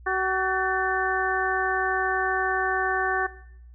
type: harmonic tone with a mistuned harmonic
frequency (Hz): 377.7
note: F#4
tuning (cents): +36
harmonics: 1 / 2 / 3 / 4 / 5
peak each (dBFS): -29 / -29 / -29 / -29 / -29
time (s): 0.06-3.27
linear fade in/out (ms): 10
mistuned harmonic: 5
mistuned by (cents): -100
effects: noise-tail reverb RT60 0.7 s tail -18 dB re dry + added 60 Hz sine -44 dBFS peak until 3.74 s